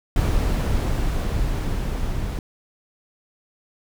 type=noise with level ramp; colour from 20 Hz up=brown; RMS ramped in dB=-19 to -26 dBFS; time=0.16-2.39 s; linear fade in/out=2 ms; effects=none